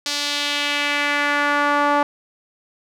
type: tone with band-pass filter sweep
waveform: sawtooth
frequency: 289.7 Hz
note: D4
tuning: 24 cents flat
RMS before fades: -20 dBFS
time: 0.06-2.03 s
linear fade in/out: 2 ms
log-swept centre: 4800 to 960 Hz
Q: 1.8
effects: none